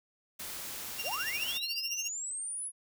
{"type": "noise", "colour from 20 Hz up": "white", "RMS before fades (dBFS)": -41, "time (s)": [0.39, 1.58], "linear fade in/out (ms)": 10}
{"type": "tone with tremolo", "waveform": "30% pulse", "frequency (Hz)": 2777, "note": "F7", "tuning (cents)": -10, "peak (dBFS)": -29, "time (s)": [0.98, 2.09], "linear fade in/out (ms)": 20, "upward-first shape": "triangle", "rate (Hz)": 14, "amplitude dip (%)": 95}
{"type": "linear sweep", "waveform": "sine", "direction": "up", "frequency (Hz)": [370, 10548], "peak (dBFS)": -35, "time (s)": [1.03, 2.72], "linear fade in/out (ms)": 50}
{"effects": []}